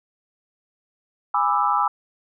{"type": "chord", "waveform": "sine", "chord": "E dominant seventh", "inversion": "first", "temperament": "just", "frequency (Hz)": [824.1, 988.9, 1186.7, 1318.5], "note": ["G#5", "B5", "D6", "E6"], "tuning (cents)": [-14, 2, 18, 0], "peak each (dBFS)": -23, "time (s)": [1.34, 1.88], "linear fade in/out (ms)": 5, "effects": []}